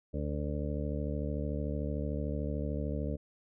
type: harmonic tone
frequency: 73.42 Hz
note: D2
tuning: in tune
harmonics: 1 / 2 / 3 / 4 / 6 / 7 / 8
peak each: -35 / -38 / -40 / -41 / -43 / -43 / -44 dBFS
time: 0.13-3.17 s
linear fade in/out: 20 ms
effects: none